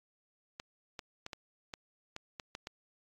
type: clicks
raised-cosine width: 0.2 ms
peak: -24 dBFS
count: 9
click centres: 0.599 / 0.992 / 1.264 / 1.332 / 1.738 / 2.164 / 2.398 / 2.551 / 2.671 s
effects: AAC 64 kbps